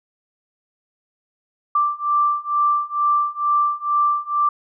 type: beating tone pair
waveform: sine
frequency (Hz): 1174.7 / 1176.9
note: D6 / D6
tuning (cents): 0 / +3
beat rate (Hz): 2.2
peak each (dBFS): -20 / -19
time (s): 1.75-4.49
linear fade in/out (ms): 5
effects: none